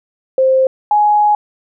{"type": "tone pair in turn", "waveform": "sine", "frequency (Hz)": [525, 836.5], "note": ["C5", "G#5"], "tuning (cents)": [6, 12], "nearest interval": "minor sixth", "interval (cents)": 806, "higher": "second", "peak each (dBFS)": -8, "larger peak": "neither", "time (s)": [[0.38, 0.67], [0.91, 1.35]], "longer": "second", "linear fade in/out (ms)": 2, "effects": []}